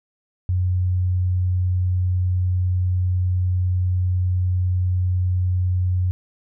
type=tone; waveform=sine; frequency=91 Hz; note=F#2; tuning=28 cents flat; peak=-17 dBFS; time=0.49-6.11 s; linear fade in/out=0 ms; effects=none